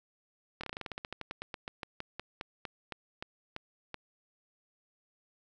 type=slowing click train; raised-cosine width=0.3 ms; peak=-22 dBFS; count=26; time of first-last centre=0.61-3.943 s; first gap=25 ms; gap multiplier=1.12; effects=none